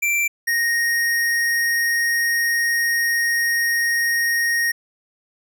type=tone pair in turn; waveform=square; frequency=2349 / 1864.4 Hz; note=D7 / A#6; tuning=0 / 0 cents; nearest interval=major third; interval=400 cents; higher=first; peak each=-18 dBFS; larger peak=neither; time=0.02-0.28 / 0.47-4.72 s; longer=second; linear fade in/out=10 ms; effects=none